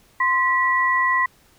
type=tone pair together; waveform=sine; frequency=1039.8 / 1946 Hz; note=C6 / B6; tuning=-11 / -26 cents; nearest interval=major seventh; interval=1085 cents; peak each=-19 dBFS; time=0.2-1.26 s; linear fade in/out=5 ms; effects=pink hiss -56 dBFS RMS until 1.58 s

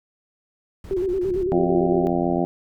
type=noise bursts; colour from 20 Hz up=brown; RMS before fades=-36 dBFS; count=5; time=0.84-1.433 s; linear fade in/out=2 ms; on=97 ms; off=27 ms
type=tone with vibrato; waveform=sine; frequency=371.1 Hz; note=F#4; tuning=5 cents sharp; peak=-20 dBFS; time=0.91-2.07 s; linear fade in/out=0 ms; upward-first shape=square; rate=8.9 Hz; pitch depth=69 cents each way
type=click train; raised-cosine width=5 ms; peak=-26 dBFS; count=40; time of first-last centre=1.26-2.387 s; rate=34.6 Hz
type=harmonic tone; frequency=87 Hz; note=F2; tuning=6 cents flat; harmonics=2 / 3 / 4 / 5 / 6 / 7 / 8 / 9; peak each=-25 / -25 / -24 / -33 / -34 / -29 / -28 / -30 dBFS; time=1.52-2.45 s; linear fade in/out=0 ms
effects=none

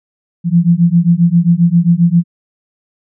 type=beating tone pair; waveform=sine; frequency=167.6 / 175.1 Hz; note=E3 / F3; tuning=+29 / +5 cents; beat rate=7.5 Hz; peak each=-10 dBFS; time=0.44-2.24 s; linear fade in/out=50 ms; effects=none

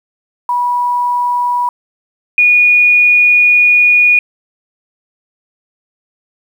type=tone pair in turn; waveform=sine; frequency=975 / 2452 Hz; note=B5 / D#7; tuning=-23 / -26 cents; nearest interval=octave + major third; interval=1597 cents; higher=second; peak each=-11 / -5 dBFS; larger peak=second; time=0.49-1.69 / 2.38-4.19 s; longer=second; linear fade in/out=2 ms; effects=7-bit

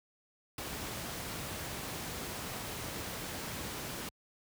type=noise; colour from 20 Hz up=pink; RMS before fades=-40 dBFS; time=0.58-4.09 s; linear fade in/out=2 ms; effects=high-pass 60 Hz 12 dB/octave

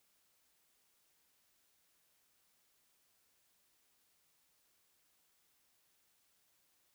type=silence; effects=white hiss -75 dBFS RMS until 6.94 s

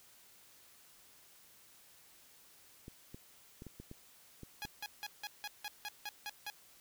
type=clicks; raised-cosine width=3 ms; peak=-35 dBFS; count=8; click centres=2.881 / 3.145 / 3.621 / 3.667 / 3.8 / 3.914 / 4.433 / 4.651 s
type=tone bursts; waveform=10% pulse; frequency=830.6 Hz; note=G#5; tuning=in tune; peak=-32 dBFS; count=10; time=4.62-6.5 s; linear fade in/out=0 ms; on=35 ms; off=170 ms
effects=white hiss -62 dBFS RMS until 6.8 s

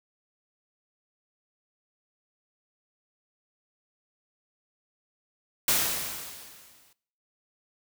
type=noise with exponential decay; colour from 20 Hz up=white; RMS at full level=-22 dBFS; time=5.68-6.93 s; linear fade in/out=2 ms; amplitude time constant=270 ms; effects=noise-tail reverb RT60 0.6 s tail -21 dB re dry

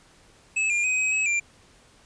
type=tone with pitch steps; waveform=square; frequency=2595 / 2400 / 2515 / 2533 / 2569 / 2374 Hz; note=E7 / D7 / D#7 / D#7 / E7 / D7; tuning=-28 / +37 / +18 / +30 / -45 / +18 cents; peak=-22 dBFS; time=0.56-1.4 s; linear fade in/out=10 ms; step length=140 ms; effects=pink hiss -56 dBFS RMS until 2.05 s + resampled to 22050 Hz

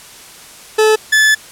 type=tone pair in turn; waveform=40% pulse; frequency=433.4 / 1733.6 Hz; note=A4 / A6; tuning=-26 / -26 cents; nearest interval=2 octaves; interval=2400 cents; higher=second; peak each=-7 dBFS; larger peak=neither; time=0.78-0.96 / 1.12-1.35 s; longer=second; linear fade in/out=10 ms; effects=white hiss -37 dBFS RMS until 1.51 s + low-pass 11000 Hz 12 dB/octave

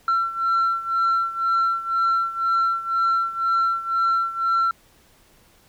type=beating tone pair; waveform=sine; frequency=1352 / 1354 Hz; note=E6 / E6; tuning=+43 / +46 cents; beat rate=2 Hz; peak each=-19 / -22 dBFS; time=0.08-4.71 s; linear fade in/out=2 ms; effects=tanh soft clip ceiling -15 dBFS + pink hiss -56 dBFS RMS until 5.68 s

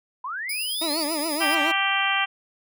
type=linear sweep; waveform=sine; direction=up; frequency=954 to 4749 Hz; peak=-28 dBFS; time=0.24-1.04 s; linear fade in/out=5 ms
type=tone with tremolo; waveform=15% pulse; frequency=4978 Hz; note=D#8; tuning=in tune; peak=-21 dBFS; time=0.49-1.55 s; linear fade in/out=5 ms; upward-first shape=triangle; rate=9.8 Hz; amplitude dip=25%
type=tone with vibrato; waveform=20% pulse; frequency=309.1 Hz; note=D#4; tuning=11 cents flat; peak=-21 dBFS; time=0.81-1.72 s; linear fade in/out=10 ms; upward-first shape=triangle; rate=7.1 Hz; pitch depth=160 cents each way
type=harmonic tone; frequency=392 Hz; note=G4; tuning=in tune; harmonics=2 / 3 / 4 / 5 / 6 / 7 / 8; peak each=-28 / -28 / -28 / -28 / -28 / -28 / -28 dBFS; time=1.4-2.26 s; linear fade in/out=20 ms
effects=none

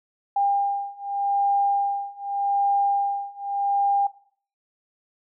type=beating tone pair; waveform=sine; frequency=801 / 801.84 Hz; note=G5 / G5; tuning=+37 / +39 cents; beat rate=0.84 Hz; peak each=-25 / -24 dBFS; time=0.36-4.07 s; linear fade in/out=5 ms; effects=noise-tail reverb RT60 0.5 s tail -17 dB re dry

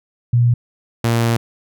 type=tone pair in turn; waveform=sine / sawtooth; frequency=120 / 116.25 Hz; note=B2 / A#2; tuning=-49 / -4 cents; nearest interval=minor second; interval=55 cents; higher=first; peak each=-10 dBFS; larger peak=neither; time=0.33-0.54 / 1.04-1.37 s; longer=second; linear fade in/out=5 ms; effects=none

